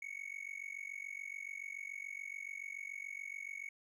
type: tone with amplitude modulation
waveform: triangle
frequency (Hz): 2217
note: C#7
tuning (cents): 0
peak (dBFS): -37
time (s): 0.02-3.69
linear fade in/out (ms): 5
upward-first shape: sine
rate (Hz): 47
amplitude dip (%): 95
effects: none